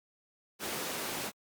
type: high-pass noise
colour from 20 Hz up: pink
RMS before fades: -37 dBFS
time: 0.59-1.32 s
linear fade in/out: 50 ms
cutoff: 230 Hz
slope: 12 dB/octave
effects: Opus 48 kbps